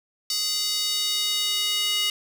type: tone with high-pass filter sweep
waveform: square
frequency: 415.3 Hz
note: G#4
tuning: in tune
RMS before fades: -25 dBFS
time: 0.3-2.1 s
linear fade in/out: 2 ms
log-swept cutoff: 4600 to 3000 Hz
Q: 3.2
effects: none